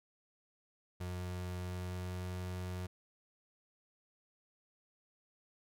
35% pulse tone with pitch glide, 90.2 to 90.93 Hz, F#2 to F#2, -44 to -30 cents, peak -37 dBFS, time 1-2.87 s, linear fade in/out 10 ms, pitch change +14 cents, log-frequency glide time 1.56-2.26 s, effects none

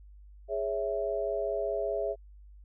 sine chord, C# minor, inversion second, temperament equal, 415.3 / 554.4 / 659.3 Hz, G#4 / C#5 / E5, 0 / 0 / 0 cents, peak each -33 / -34 / -32 dBFS, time 0.48-2.16 s, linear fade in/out 50 ms, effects added 50 Hz sine -49 dBFS peak until 2.64 s

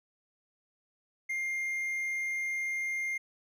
triangle tone, 2113 Hz, C7, 16 cents sharp, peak -29 dBFS, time 1.29-3.18 s, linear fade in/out 10 ms, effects none

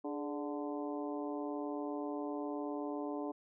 harmonic tone with a mistuned harmonic, 146.83 Hz, D3, in tune, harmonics 2 / 3 / 4 / 5 / 6 / 7, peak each -39 / -43 / -45 / -47 / -49 / -50 dBFS, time 0.04-3.32 s, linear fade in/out 10 ms, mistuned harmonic 3, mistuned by -77 cents, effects none

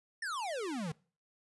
square exponential sweep, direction down, 1864.7 to 145 Hz, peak -36 dBFS, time 0.22-0.92 s, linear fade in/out 5 ms, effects noise-tail reverb RT60 0.4 s tail -23 dB re dry + resampled to 24000 Hz

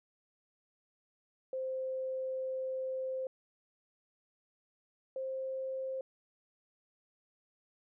sine tone pair in turn, 522 / 527.2 Hz, C5 / C5, -4 / +13 cents, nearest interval unison, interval 17 cents, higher second, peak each -34 / -35 dBFS, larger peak first, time 1.53-3.27 / 5.16-6.01 s, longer first, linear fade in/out 2 ms, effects none

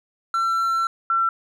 triangle / sine tone pair in turn, 1349 / 1349 Hz, E6 / E6, +40 / +40 cents, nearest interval unison, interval 0 cents, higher neither, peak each -17 dBFS, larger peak neither, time 0.34-0.87 / 1.1-1.29 s, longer first, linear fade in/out 2 ms, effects none

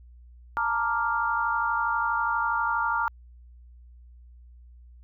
sine chord, Bb major seventh, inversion third, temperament equal, 880 / 932.3 / 1174.7 / 1396.9 Hz, A5 / Bb5 / D6 / F6, 0 / 0 / 0 / 0 cents, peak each -32 / -28 / -30 / -27 dBFS, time 0.57-3.08 s, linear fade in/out 0 ms, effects added 60 Hz sine -47 dBFS peak until 5.03 s

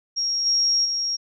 sine tone with level steps, 5588 Hz, F8, in tune, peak -21 / -17 / -22 dBFS, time 0.16-1.17 s, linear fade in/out 20 ms, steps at 0.45 / 0.84 s, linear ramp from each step 20 ms, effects none

